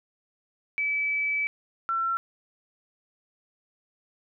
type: tone pair in turn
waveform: sine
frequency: 2300 / 1350.7 Hz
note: D7 / E6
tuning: -37 / +42 cents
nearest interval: major sixth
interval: 921 cents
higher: first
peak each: -24 dBFS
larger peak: neither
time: 0.78-1.47 / 1.89-2.17 s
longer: first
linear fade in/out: 0 ms
effects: none